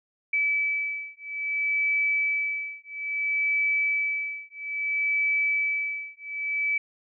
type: beating tone pair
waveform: sine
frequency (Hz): 2301 / 2301.6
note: D7 / D7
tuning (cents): -36 / -36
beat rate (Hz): 0.6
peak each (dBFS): -27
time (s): 0.33-6.78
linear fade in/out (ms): 5
effects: none